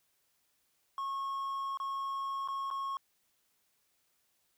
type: tone with dropouts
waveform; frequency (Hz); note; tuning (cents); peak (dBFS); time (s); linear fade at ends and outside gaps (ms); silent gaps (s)
triangle; 1092; C#6; -26; -32; 0.98-2.97; 1; 1.773-1.8 / 2.476-2.485 / 2.703-2.711
effects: white hiss -75 dBFS RMS until 4.57 s